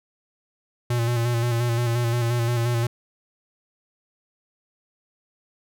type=tone with vibrato; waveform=square; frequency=118.7 Hz; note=A#2; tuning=32 cents sharp; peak=-21 dBFS; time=0.9-2.87 s; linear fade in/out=5 ms; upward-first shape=square; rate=5.7 Hz; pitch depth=34 cents each way; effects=none